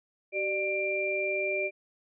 sine tone cluster, 383.8 / 597 / 2372 Hz, G4 / D5 / D7, -37 / +28 / +17 cents, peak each -33 / -32 / -30 dBFS, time 0.32-1.71 s, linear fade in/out 50 ms, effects none

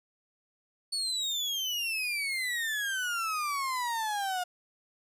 35% pulse exponential sweep, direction down, 4479 to 711 Hz, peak -28 dBFS, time 0.92-4.44 s, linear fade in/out 10 ms, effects resampled to 32000 Hz

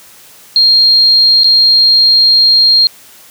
sine tone with dropouts, 4220 Hz, C8, 14 cents sharp, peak -4 dBFS, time 0.56-2.87 s, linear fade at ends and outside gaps 1 ms, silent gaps 1.435-1.443 s, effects white hiss -39 dBFS RMS until 3.3 s + high-pass 80 Hz 12 dB/octave

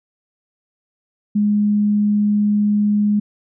sine tone, 207.7 Hz, G#3, in tune, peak -13 dBFS, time 1.35-3.2 s, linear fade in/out 10 ms, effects none

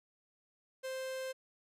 45% pulse tone, 523.3 Hz, C5, in tune, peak -38 dBFS, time 0.83-1.33 s, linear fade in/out 20 ms, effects resampled to 32000 Hz

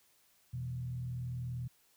sine tone with frequency modulation, 123.47 Hz, B2, in tune, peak -36 dBFS, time 0.53-1.68 s, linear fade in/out 10 ms, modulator 40.4 Hz, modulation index 0.54, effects white hiss -69 dBFS RMS until 1.96 s

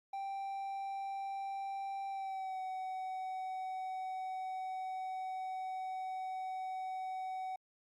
triangle tone with pitch glide, 784 to 752.1 Hz, G5 to F#5, 0 to +28 cents, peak -36 dBFS, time 0.13-7.56 s, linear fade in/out 5 ms, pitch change -72 cents, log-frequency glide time 2.09-2.6 s, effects Opus 48 kbps

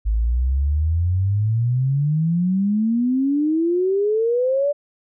sine exponential sweep, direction up, 51.91 to 587.3 Hz, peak -16 dBFS, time 0.05-4.73 s, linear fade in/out 20 ms, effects none

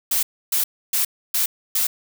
blue noise bursts, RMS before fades -20 dBFS, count 5, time 0.11-1.87 s, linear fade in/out 5 ms, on 120 ms, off 290 ms, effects none

